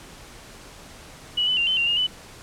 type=tone with pitch steps; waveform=sine; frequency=2936 / 3005 / 2783 / 3059 / 2771 / 2840 / 2992 Hz; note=F#7 / F#7 / F7 / G7 / F7 / F7 / F#7; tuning=-14 / +26 / -7 / -43 / -14 / +28 / +19 cents; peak=-19 dBFS; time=1.37-2.07 s; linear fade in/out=10 ms; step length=100 ms; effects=pink hiss -44 dBFS RMS until 2.42 s + low-pass 10000 Hz 12 dB/octave